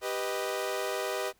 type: chord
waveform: sawtooth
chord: G augmented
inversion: none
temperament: equal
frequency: 392 / 493.9 / 622.3 Hz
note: G4 / B4 / D#5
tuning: 0 / 0 / 0 cents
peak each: -31 dBFS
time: 0.01-1.33 s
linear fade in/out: 50 ms
effects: pink hiss -67 dBFS RMS until 1.39 s